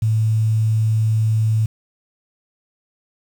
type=tone with quantisation; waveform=sine; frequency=110 Hz; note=A2; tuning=in tune; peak=-14 dBFS; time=0.02-1.66 s; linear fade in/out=5 ms; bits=7; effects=none